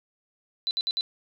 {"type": "tone bursts", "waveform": "sine", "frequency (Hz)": 4000, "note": "B7", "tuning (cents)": 21, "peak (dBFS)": -24, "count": 4, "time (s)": [0.67, 1.009], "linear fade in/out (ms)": 0, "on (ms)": 39, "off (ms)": 61, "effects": []}